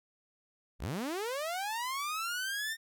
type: linear sweep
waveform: sawtooth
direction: up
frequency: 30.68 to 1832 Hz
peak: -30 dBFS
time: 0.79-2.77 s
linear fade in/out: 50 ms
effects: none